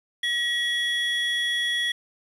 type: tone pair together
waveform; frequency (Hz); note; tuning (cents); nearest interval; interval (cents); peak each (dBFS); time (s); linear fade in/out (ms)
triangle; 1914 / 3352; A#6 / G#7; +45 / +15; minor seventh; 970; -24; 0.23-1.92; 5
effects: resampled to 32000 Hz + 8-bit